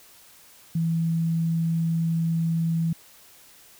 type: tone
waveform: sine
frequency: 164.81 Hz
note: E3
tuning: in tune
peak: -21 dBFS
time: 0.75-2.93 s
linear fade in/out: 5 ms
effects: white hiss -52 dBFS RMS until 3.79 s